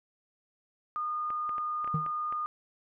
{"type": "tone", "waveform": "sine", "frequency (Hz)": 1222, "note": "D#6", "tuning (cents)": -32, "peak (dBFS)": -30, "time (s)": [0.96, 2.46], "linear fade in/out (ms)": 0}
{"type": "clicks", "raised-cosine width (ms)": 0.5, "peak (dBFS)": -29, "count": 7, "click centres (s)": [1.304, 1.493, 1.582, 1.845, 1.876, 2.063, 2.325]}
{"type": "tone with exponential decay", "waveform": "triangle", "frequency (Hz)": 155.4, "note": "D#3", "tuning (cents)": -2, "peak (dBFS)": -22, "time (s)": [1.94, 2.11], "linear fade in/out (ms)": 5, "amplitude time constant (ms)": 36}
{"effects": []}